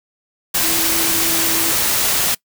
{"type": "tone in noise", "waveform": "sine", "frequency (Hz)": 329.6, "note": "E4", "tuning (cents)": 0, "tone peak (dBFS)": -26, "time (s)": [0.63, 1.72], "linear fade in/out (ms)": 10, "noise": "white", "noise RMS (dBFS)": -17, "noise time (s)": [0.54, 2.35], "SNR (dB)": -12, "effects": ["noise-tail reverb RT60 0.1 s tail -23 dB re dry"]}